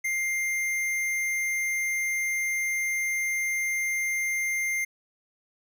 sine tone with hard clipping, 2100 Hz, C7, 6 cents sharp, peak -27 dBFS, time 0.04-4.85 s, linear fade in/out 10 ms, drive 14 dB, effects none

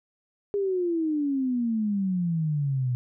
sine exponential sweep, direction down, 410 to 121.8 Hz, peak -23 dBFS, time 0.54-2.95 s, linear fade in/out 0 ms, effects none

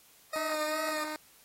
20% pulse tone with vibrato, 622.3 Hz, D#5, in tune, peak -27 dBFS, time 0.33-1.04 s, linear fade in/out 5 ms, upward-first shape sine, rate 2.5 Hz, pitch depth 41 cents each way
10% pulse tone, 306.8 Hz, D#4, 24 cents flat, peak -27 dBFS, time 0.36-1.16 s, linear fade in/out 0 ms
effects white hiss -60 dBFS RMS until 1.44 s + AAC 48 kbps

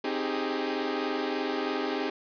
sawtooth chord, Ab major seventh, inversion first, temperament equal with one note detuned, 265.1 / 311.1 / 392 / 415.3 Hz, C4 / Eb4 / G4 / Ab4, +23 / 0 / 0 / 0 cents, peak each -30 dBFS, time 0.04-2.1 s, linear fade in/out 5 ms, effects resampled to 11025 Hz + 8-bit

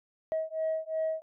sine beating tone pair, 636 / 638.8 Hz, D#5 / D#5, +38 / +45 cents, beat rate 2.8 Hz, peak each -31 dBFS, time 0.32-1.22 s, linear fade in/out 0 ms, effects tanh soft clip ceiling -24 dBFS

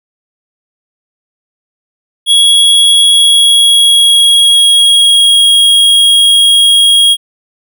square tone with pitch glide, 3331 to 3283 Hz, G#7 to G#7, +4 to -21 cents, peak -4 dBFS, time 2.26-7.17 s, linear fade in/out 50 ms, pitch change -25 cents, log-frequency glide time 3.03-5.57 s, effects none

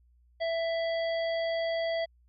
harmonic tone, 662 Hz, E5, 7 cents sharp, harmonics 1 / 3 / 5 / 7, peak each -28 / -38 / -42 / -45 dBFS, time 0.4-2.06 s, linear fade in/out 20 ms, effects added 60 Hz sine -60 dBFS peak until 2.28 s

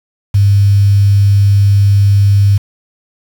sine tone with quantisation, 100 Hz, G2, 35 cents sharp, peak -5 dBFS, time 0.34-2.58 s, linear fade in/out 10 ms, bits 5, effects none

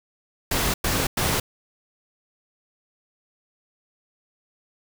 pink noise bursts, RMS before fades -23 dBFS, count 3, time 0.51-1.4 s, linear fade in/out 5 ms, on 230 ms, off 100 ms, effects none

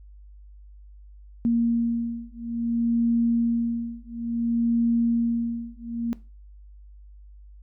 sine beating tone pair, 233.1 / 233.68 Hz, A#3 / A#3, 0 / +4 cents, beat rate 0.58 Hz, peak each -24 dBFS, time 1.45-6.13 s, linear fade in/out 0 ms, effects noise-tail reverb RT60 0.3 s tail -18 dB re dry + added 50 Hz sine -44 dBFS peak until 7.62 s

